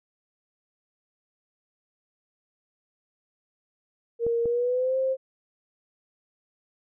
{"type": "tone with pitch glide", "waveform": "sine", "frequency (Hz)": [466.6, 526.8], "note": ["A#4", "C5"], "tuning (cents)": [2, 12], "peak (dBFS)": -22, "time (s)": [4.19, 5.17], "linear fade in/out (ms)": 50, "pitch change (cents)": 210, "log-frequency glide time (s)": [4.43, 4.97]}
{"type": "clicks", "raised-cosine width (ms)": 2, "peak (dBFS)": -22, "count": 2, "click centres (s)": [4.266, 4.457]}
{"effects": []}